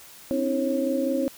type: tone cluster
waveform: sine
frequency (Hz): 262.5 / 287.4 / 323 / 544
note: C4 / D4 / E4 / C#5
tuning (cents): +6 / -37 / -35 / -33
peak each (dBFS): -26 / -32 / -29 / -26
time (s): 0.31-1.28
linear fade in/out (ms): 0
effects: white hiss -47 dBFS RMS until 1.37 s